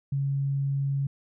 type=tone; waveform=sine; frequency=138.59 Hz; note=C#3; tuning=in tune; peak=-24 dBFS; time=0.12-1.07 s; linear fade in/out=5 ms; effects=none